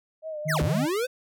sine tone with vibrato, 618 Hz, D#5, 12 cents flat, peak -31 dBFS, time 0.22-0.9 s, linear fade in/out 50 ms, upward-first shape sine, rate 4.2 Hz, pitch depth 57 cents each way
sine tone, 154.1 Hz, D#3, 16 cents flat, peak -26 dBFS, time 0.45-0.86 s, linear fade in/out 20 ms
square linear two-way sweep, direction down then up, 2217 to 55 to 526 Hz, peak -25 dBFS, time 0.48-1.07 s, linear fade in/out 20 ms, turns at 0.62 s
effects none

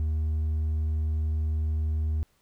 sine tone with hard clipping, 77.78 Hz, D#2, in tune, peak -25 dBFS, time 0-2.23 s, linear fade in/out 0 ms, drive 2 dB, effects pink hiss -68 dBFS RMS until 2.41 s

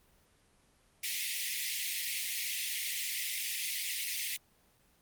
pink high-pass noise, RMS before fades -35 dBFS, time 1.03-4.37 s, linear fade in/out 10 ms, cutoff 1900 Hz, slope 96 dB/octave, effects pink hiss -67 dBFS RMS until 5.01 s + Opus 24 kbps

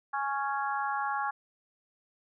harmonic tone, 277.2 Hz, C#4, in tune, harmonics 3 / 4 / 5 / 6, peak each -32 / -34 / -36 / -38 dBFS, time 0.13-1.31 s, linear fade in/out 10 ms, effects none

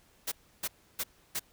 white noise bursts, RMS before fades -33 dBFS, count 4, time 0.27-1.396 s, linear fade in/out 10 ms, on 49 ms, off 310 ms, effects pink hiss -64 dBFS RMS until 1.52 s

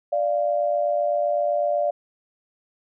sine tone pair together, 587.3 / 695.2 Hz, D5 / F5, 0 / -8 cents, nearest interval minor third, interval 292 cents, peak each -21 / -24 dBFS, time 0.12-1.91 s, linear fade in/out 10 ms, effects none

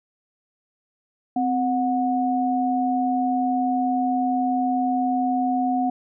sine tone pair together, 258.3 / 730.6 Hz, C4 / F#5, -22 / -22 cents, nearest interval octave + tritone, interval 1800 cents, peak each -22 dBFS, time 1.36-5.9 s, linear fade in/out 5 ms, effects none

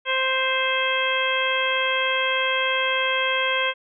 harmonic tone with a mistuned harmonic, 523.3 Hz, C5, in tune, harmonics 1 / 2 / 3 / 4 / 5 / 6, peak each -27 / -27 / -27 / -27 / -27 / -27 dBFS, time 0.05-3.74 s, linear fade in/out 50 ms, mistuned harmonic 6, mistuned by +45 cents, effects none

